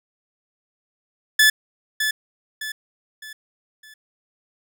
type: tone with echo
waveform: sawtooth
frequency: 1732 Hz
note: A6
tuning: 28 cents flat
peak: -8 dBFS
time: 1.39-1.5 s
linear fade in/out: 5 ms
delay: 610 ms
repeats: 4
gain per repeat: -8 dB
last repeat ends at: 3.94 s
effects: none